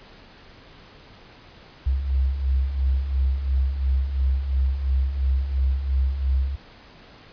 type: beating tone pair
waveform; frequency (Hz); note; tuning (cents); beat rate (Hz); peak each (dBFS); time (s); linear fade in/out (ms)
sine; 64.2 / 67.1; C2 / C2; -32 / +44; 2.9; -27 / -20; 1.86-6.56; 10
effects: pink hiss -48 dBFS RMS until 7.32 s + resampled to 11025 Hz